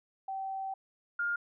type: tone pair in turn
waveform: sine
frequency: 772 / 1411.8 Hz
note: G5 / F6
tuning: -27 / +18 cents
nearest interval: minor seventh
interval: 1045 cents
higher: second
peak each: -34 / -29 dBFS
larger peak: second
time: 0.28-0.74 / 1.19-1.36 s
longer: first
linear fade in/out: 5 ms
effects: none